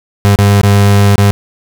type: tone with dropouts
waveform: 35% pulse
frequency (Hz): 100.9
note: G#2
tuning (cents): -49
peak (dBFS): -3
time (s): 0.25-1.31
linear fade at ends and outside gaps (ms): 0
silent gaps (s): 0.359-0.388 / 0.614-0.633 / 1.157-1.18
effects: none